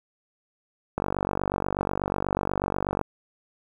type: click train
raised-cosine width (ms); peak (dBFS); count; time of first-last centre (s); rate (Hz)
1; -11; 99; 0.98-3.013; 48.2
effects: 8-bit